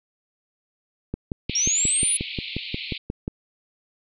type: click train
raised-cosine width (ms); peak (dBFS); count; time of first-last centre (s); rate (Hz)
3; -14; 13; 1.14-3.279; 5.61
type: band-pass noise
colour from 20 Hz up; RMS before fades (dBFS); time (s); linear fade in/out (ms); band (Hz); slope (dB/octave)
pink; -34; 1.49-2.98; 5; 2200 to 4400; 96
type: linear sweep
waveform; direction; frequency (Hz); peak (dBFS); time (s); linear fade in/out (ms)
sine; up; 5500 to 9956; -19; 1.55-2.17; 5
effects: none